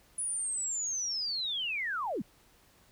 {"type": "linear sweep", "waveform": "sine", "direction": "down", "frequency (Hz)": [9956, 155.56], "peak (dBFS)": -31, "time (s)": [0.18, 2.22], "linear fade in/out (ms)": 5, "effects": ["pink hiss -63 dBFS RMS until 2.91 s"]}